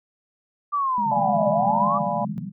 sine linear two-way sweep, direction down then up, 1185 to 587.3 to 1185 Hz, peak -20 dBFS, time 0.72-1.99 s, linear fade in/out 20 ms, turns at 1.49 s
sine tone with vibrato, 207.7 Hz, G#3, in tune, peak -29 dBFS, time 0.98-2.38 s, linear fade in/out 0 ms, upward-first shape sine, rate 17 Hz, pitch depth 52 cents each way
white band-pass noise, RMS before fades -31 dBFS, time 1.04-2.52 s, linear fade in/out 50 ms, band 130 to 230 Hz, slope 96 dB/octave
sine chord, D diminished seventh, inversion none, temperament equal, 587.3 / 698.5 / 830.6 / 987.8 Hz, D5 / F5 / Ab5 / Cb6, 0 / 0 / 0 / 0 cents, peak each -28 dBFS, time 1.11-2.25 s, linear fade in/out 5 ms
effects none

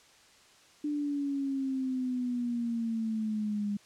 sine exponential sweep, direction down, 297.7 to 202.9 Hz, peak -29 dBFS, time 0.84-3.77 s, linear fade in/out 5 ms, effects white hiss -59 dBFS RMS until 3.85 s + low-pass 7000 Hz 12 dB/octave

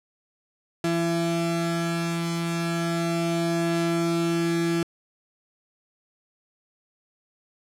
35% pulse tone pair together, 168.19 / 336.6 Hz, E3 / E4, +35 / +36 cents, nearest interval octave, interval 1201 cents, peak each -24 / -24 dBFS, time 0.84-4.83 s, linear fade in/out 2 ms, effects low-pass 11000 Hz 12 dB/octave

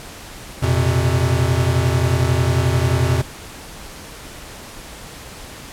square chord, F suspended fourth, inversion none, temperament equal with one note detuned, 87.31 / 119.61 / 130.81 Hz, F2 / Bb2 / C3, 0 / +45 / 0 cents, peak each -20 dBFS, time 0.62-3.22 s, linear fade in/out 10 ms, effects pink hiss -36 dBFS RMS until 5.72 s + low-pass 12000 Hz 12 dB/octave

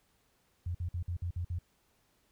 sine tone bursts, 87.31 Hz, F2, in tune, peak -32 dBFS, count 7, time 0.66-1.588 s, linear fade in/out 5 ms, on 88 ms, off 52 ms, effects pink hiss -72 dBFS RMS until 2.31 s

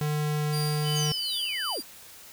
square tone, 150.2 Hz, D3, 39 cents sharp, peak -26 dBFS, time 0.01-1.12 s, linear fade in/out 2 ms
sawtooth tone with tremolo, 4759 Hz, D8, 22 cents sharp, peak -29 dBFS, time 0.52-1.83 s, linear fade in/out 20 ms, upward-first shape sine, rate 2.7 Hz, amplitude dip 50%
sine tone with pitch glide, 3017 to 2998 Hz, F#7 to F#7, +33 to +22 cents, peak -31 dBFS, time 0.83-1.77 s, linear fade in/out 50 ms, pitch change -11 cents, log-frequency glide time 0.94-1.25 s
sine linear sweep, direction down, 6645 to 182.1 Hz, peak -32 dBFS, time 0.95-1.81 s, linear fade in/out 20 ms
effects white hiss -48 dBFS RMS until 2.32 s

